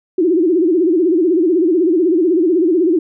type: tone with vibrato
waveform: sine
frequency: 342.6 Hz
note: F4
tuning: 33 cents flat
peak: -10 dBFS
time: 0.18-2.99 s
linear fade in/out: 5 ms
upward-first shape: sine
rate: 16 Hz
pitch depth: 170 cents each way
effects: none